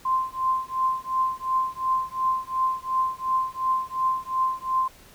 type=tone with tremolo; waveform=sine; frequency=1043 Hz; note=C6; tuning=6 cents flat; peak=-18 dBFS; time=0.05-4.88 s; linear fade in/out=5 ms; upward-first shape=triangle; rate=2.8 Hz; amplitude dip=100%; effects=pink hiss -51 dBFS RMS until 5.14 s